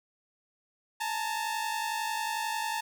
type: tone pair together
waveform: sawtooth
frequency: 858.9 / 910 Hz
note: A5 / A#5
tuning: -42 / -42 cents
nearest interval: minor second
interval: 100 cents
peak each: -30 / -29 dBFS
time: 1-2.81 s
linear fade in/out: 10 ms
effects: none